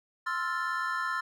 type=chord; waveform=triangle; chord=F major seventh; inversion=second; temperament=equal; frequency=1046.5 / 1318.5 / 1396.9 / 1760 Hz; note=C6 / E6 / F6 / A6; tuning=0 / 0 / 0 / 0 cents; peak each=-33 dBFS; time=0.26-1.21 s; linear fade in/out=10 ms; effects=none